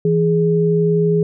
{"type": "tone pair together", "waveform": "sine", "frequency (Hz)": [165.25, 416.4], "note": ["E3", "G#4"], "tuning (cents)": [5, 5], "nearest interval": "octave + major third", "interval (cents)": 1600, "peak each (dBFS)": -15, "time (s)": [0.05, 1.23], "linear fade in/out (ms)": 2, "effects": []}